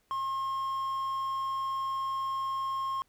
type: tone with quantisation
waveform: triangle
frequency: 1073 Hz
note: C6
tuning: 43 cents sharp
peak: -28 dBFS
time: 0.11-3.02 s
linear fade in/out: 0 ms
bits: 9
effects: pink hiss -71 dBFS RMS until 3.08 s